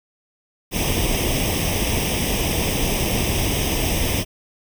pink noise with comb filter, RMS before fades -21 dBFS, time 0.71-4.25 s, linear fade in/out 50 ms, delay 0.35 ms, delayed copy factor +0.8, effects none

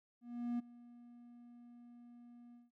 triangle tone with ADSR envelope, 239.6 Hz, A#3, 48 cents sharp, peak -32 dBFS, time 0.21-2.71 s, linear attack 380 ms, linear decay 15 ms, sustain -21 dB, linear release 170 ms, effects none

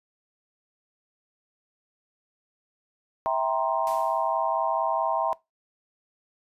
sine chord, C dominant seventh, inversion first, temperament just, 654.1 / 784.9 / 941.9 / 1046.5 Hz, E5 / G5 / Bb5 / C6, -14 / +2 / +18 / 0 cents, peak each -27 / -29 / -27 / -30 dBFS, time 3.26-5.33 s, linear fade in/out 0 ms
white noise with exponential decay, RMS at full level -41 dBFS, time 3.87-4.47 s, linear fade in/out 0 ms, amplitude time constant 130 ms
effects noise-tail reverb RT60 0.2 s tail -21 dB re dry + resampled to 32000 Hz

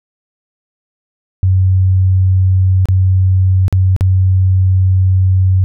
sine tone with dropouts, 93.7 Hz, F#2, 22 cents sharp, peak -7 dBFS, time 1.43-5.64 s, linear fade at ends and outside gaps 0 ms, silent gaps 2.856-2.886 / 3.681-3.726 / 3.964-4.009 s, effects none

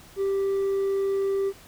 sine tone with hard clipping, 392 Hz, G4, in tune, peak -23 dBFS, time 0.16-1.53 s, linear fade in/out 50 ms, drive 2 dB, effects pink hiss -50 dBFS RMS until 1.67 s

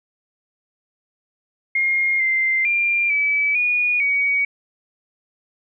sine tone with pitch steps, 2134 / 2086 / 2387 / 2296 / 2452 / 2254 Hz, C7 / C7 / D7 / D7 / D#7 / C#7, +34 / -6 / +28 / -40 / -26 / +28 cents, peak -16 dBFS, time 1.75-4.45 s, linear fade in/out 5 ms, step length 450 ms, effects none

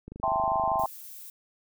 click train, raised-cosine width 3 ms, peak -28 dBFS, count 20, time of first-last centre 0.08-0.837 s, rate 25.1 Hz
sine chord, A minor seventh, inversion second, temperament equal with one note detuned, 659.3 / 787.6 / 880 / 1046.5 Hz, E5 / G5 / A5 / C6, 0 / +8 / 0 / 0 cents, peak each -30 / -28 / -30 / -29 dBFS, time 0.23-0.86 s, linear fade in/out 2 ms
violet noise, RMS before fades -44 dBFS, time 0.79-1.3 s, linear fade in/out 2 ms
effects none

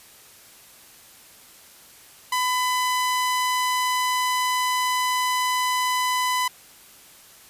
sawtooth tone, 1003 Hz, B5, 26 cents sharp, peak -17 dBFS, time 2.32-6.48 s, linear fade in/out 5 ms, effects white hiss -49 dBFS RMS until 7.49 s + resampled to 32000 Hz

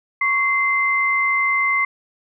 sine tone pair together, 1108 / 2075 Hz, C#6 / C7, -1 / -15 cents, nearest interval major seventh, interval 1086 cents, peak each -21 / -17 dBFS, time 0.21-1.85 s, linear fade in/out 5 ms, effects none

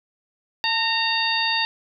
harmonic tone with a mistuned harmonic, 920 Hz, A#5, 23 cents flat, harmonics 1 / 2 / 3 / 4 / 5, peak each -26 / -26 / -26 / -26 / -26 dBFS, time 0.64-1.65 s, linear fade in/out 0 ms, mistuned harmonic 1, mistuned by -45 cents, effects none

